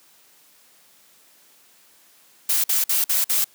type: noise bursts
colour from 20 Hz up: blue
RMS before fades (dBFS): -20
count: 5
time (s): 2.49-3.444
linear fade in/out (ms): 5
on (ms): 150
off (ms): 51
effects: white hiss -55 dBFS RMS until 3.54 s + high-pass 150 Hz 12 dB/octave